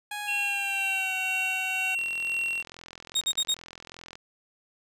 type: tone with pitch glide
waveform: 15% pulse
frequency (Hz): 830.6 to 752.9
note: G#5 to F#5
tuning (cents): 0 to +30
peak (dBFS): -26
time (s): 0.11-1.95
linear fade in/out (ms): 5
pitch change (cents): -170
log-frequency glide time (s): 0.24-1.14
type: tone with tremolo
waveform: triangle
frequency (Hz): 2736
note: F7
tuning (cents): -36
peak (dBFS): -24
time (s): 0.27-2.63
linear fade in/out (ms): 20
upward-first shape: sine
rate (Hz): 2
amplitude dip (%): 30
type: click train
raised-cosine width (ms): 0.2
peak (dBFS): -25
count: 93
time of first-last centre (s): 1.99-4.155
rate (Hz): 42.5
type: tone bursts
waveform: 30% pulse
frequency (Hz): 3729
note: A#7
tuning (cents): 0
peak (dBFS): -20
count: 4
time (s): 3.15-3.544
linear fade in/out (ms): 10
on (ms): 61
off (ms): 50
effects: resampled to 32000 Hz